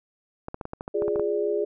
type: clicks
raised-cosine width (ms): 1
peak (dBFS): -19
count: 11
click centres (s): 0.484 / 0.544 / 0.612 / 0.654 / 0.734 / 0.809 / 0.879 / 1.022 / 1.081 / 1.159 / 1.196
type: chord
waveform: sine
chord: D diminished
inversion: first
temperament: equal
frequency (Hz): 349.2 / 415.3 / 587.3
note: F4 / Ab4 / D5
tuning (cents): 0 / 0 / 0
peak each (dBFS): -30 / -24 / -30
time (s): 0.94-1.65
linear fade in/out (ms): 10
effects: none